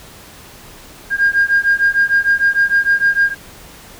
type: beating tone pair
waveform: sine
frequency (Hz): 1611 / 1617.6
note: G6 / G#6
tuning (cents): +47 / -46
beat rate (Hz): 6.6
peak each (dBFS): -13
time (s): 1.1-3.35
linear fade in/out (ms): 50
effects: tanh soft clip ceiling -5 dBFS + pink hiss -39 dBFS RMS until 3.99 s